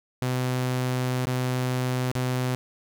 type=tone with dropouts; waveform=sawtooth; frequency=127 Hz; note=B2; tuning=49 cents sharp; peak=-20 dBFS; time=0.22-2.55 s; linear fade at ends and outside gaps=0 ms; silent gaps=1.254-1.27 / 2.115-2.153 s; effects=none